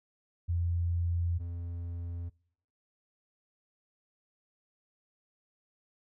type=tone pair in turn; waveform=sine / triangle; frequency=86 / 86 Hz; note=F2 / F2; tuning=-26 / -26 cents; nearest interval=unison; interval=0 cents; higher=neither; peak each=-27 / -33 dBFS; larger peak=first; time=0.48-1.39 / 1.39-2.3 s; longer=neither; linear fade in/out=20 ms; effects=noise-tail reverb RT60 0.7 s tail -25 dB re dry